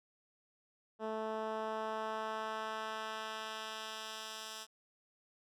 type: tone with band-pass filter sweep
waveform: 10% pulse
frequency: 219 Hz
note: A3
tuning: 8 cents flat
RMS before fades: -41 dBFS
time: 0.99-4.67 s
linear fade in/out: 50 ms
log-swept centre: 460 to 5700 Hz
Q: 0.77
effects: none